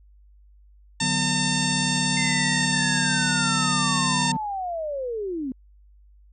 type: harmonic tone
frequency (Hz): 903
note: A5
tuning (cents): +45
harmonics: 1 / 2 / 3 / 4 / 5 / 6 / 7 / 8 / 9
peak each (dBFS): -31 / -30 / -32 / -30 / -32 / -33 / -35 / -33 / -32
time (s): 1-4.32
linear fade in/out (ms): 5
type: chord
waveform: triangle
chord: B minor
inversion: first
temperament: just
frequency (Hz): 148.16 / 185.21 / 246.9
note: D3 / F#3 / B3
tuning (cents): +16 / +2 / 0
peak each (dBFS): -27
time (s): 1.01-4.37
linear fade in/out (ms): 5
type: linear sweep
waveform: sine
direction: down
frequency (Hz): 2093 to 246.9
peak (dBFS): -26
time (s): 2.17-5.52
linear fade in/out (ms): 2
effects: added 50 Hz sine -50 dBFS peak until 6.32 s